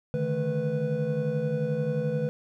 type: tone cluster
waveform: triangle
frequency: 144.3 / 155.7 / 217.7 / 494.5 Hz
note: D3 / D#3 / A3 / B4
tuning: -30 / +2 / -18 / +2 cents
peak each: -30 / -28 / -32 / -27 dBFS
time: 0.14-2.29 s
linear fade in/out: 0 ms
effects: none